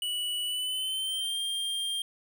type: tone with pitch glide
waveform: square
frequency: 2948 to 3196 Hz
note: F#7 to G7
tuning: -7 to +33 cents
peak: -30 dBFS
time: 0.02-2.02 s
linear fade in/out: 2 ms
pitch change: +140 cents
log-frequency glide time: 0.44-1.39 s
effects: 10-bit